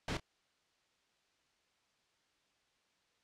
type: noise with echo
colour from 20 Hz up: pink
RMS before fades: -37 dBFS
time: 0.08-0.17 s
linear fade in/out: 2 ms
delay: 29 ms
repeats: 1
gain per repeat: -14 dB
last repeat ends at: 0.199 s
effects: white hiss -75 dBFS RMS until 3.23 s + low-pass 5000 Hz 12 dB/octave